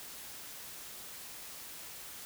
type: silence
effects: white hiss -47 dBFS RMS until 2.25 s